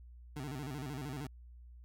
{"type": "tone with vibrato", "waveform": "25% pulse", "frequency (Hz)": 138.59, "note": "C#3", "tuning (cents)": 0, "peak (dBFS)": -36, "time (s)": [0.36, 1.27], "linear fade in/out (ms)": 5, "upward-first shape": "square", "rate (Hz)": 13, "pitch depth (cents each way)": 130, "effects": ["added 60 Hz sine -51 dBFS peak until 1.84 s"]}